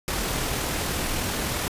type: noise with amplitude modulation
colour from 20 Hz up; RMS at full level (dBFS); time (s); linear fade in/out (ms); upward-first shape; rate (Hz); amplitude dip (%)
pink; -26; 0.08-1.68; 0; sine; 39.8; 25
effects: resampled to 32000 Hz